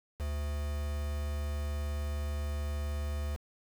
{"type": "tone with quantisation", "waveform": "triangle", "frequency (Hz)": 73.42, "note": "D2", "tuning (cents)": 0, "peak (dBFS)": -30, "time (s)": [0.19, 3.37], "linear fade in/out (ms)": 20, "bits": 7, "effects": []}